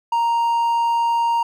triangle tone, 932.3 Hz, A#5, in tune, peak -14 dBFS, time 0.12-1.43 s, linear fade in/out 5 ms, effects none

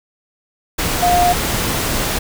sine tone in noise, 709 Hz, F5, 26 cents sharp, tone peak -11 dBFS, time 1.02-1.33 s, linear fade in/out 10 ms, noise pink, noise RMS -19 dBFS, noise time 0.78-2.19 s, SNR +5 dB, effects none

